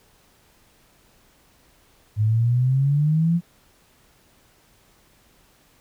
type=exponential sweep; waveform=sine; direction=up; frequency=104.3 to 174.61 Hz; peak=-16 dBFS; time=2.16-3.41 s; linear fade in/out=50 ms; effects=pink hiss -58 dBFS RMS until 5.8 s